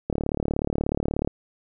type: click train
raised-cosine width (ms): 2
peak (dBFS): -11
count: 44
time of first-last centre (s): 0.1-1.275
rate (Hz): 36.6
effects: none